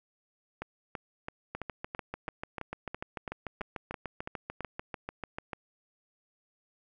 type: two click trains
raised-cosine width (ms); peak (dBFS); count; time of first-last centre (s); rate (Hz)
0.5; -21 / -21; 13 / 28; 0.62-4.607 / 1.55-5.532; 3.01 / 6.78
effects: none